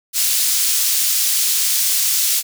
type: high-pass noise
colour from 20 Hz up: pink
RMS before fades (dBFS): -17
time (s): 0.13-2.43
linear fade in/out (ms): 50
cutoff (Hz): 5100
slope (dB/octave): 12
effects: none